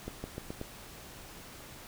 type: accelerating click train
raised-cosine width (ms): 2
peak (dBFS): -24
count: 5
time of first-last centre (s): 0.08-0.614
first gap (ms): 160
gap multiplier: 0.88
effects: pink hiss -49 dBFS RMS until 1.87 s